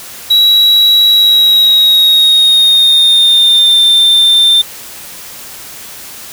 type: tone with pitch glide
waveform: triangle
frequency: 3884 to 3582 Hz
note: B7 to A7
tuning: -30 to +30 cents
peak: -3 dBFS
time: 0.3-4.62 s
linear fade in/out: 10 ms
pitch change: -140 cents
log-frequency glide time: 1.1-3.79 s
effects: white hiss -29 dBFS RMS until 6.32 s